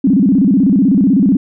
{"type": "tone with vibrato", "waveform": "sine", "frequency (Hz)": 230.6, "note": "A#3", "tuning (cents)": -19, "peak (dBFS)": -7, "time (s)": [0.04, 1.37], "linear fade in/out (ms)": 5, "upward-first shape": "square", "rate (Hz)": 16, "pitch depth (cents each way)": 280, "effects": []}